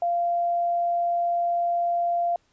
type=tone; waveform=sine; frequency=692 Hz; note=F5; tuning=16 cents flat; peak=-21 dBFS; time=0.02-2.36 s; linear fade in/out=2 ms; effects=pink hiss -66 dBFS RMS until 2.52 s + resampled to 16000 Hz